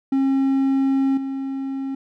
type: tone with level steps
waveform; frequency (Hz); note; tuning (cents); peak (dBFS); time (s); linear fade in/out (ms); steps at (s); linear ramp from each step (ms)
triangle; 270; C#4; -45; -14 / -22; 0.12-1.95; 5; 1.17; 5
effects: none